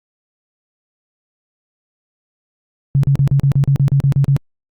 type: tone bursts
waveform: sine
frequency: 138.59 Hz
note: C#3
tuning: in tune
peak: -9 dBFS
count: 12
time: 2.95-4.365 s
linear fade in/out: 0 ms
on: 84 ms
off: 37 ms
effects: Opus 48 kbps